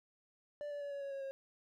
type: tone with pitch steps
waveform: triangle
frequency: 586 / 578.3 / 570.6 / 563.1 / 555.7 / 548.3 / 541.1 Hz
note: D5 / D5 / C#5 / C#5 / C#5 / C#5 / C#5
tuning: -4 / -27 / +50 / +27 / +4 / -19 / -42 cents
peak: -38 dBFS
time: 0.61-1.31 s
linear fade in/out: 0 ms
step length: 100 ms
effects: none